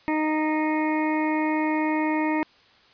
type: harmonic tone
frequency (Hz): 309.3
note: D#4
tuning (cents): -10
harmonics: 1 / 2 / 3 / 4 / 6 / 7 / 8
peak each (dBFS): -23 / -32 / -28 / -40 / -34 / -34 / -40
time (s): 0.08-2.43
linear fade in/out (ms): 0
effects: white hiss -56 dBFS RMS until 2.93 s + resampled to 11025 Hz